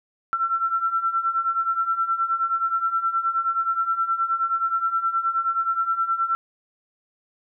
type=beating tone pair; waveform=sine; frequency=1341 / 1350.5 Hz; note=E6 / E6; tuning=+29 / +42 cents; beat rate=9.5 Hz; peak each=-26 / -22 dBFS; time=0.33-6.35 s; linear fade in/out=0 ms; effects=none